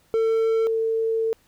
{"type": "tone pair in turn", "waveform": ["triangle", "sine"], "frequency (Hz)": [448.9, 448.9], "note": ["A4", "A4"], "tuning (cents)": [35, 35], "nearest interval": "unison", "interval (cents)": 0, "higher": "neither", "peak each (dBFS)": [-16, -20], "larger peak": "first", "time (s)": [[0.14, 0.67], [0.67, 1.33]], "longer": "second", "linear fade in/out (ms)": 0, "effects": ["pink hiss -61 dBFS RMS until 1.47 s"]}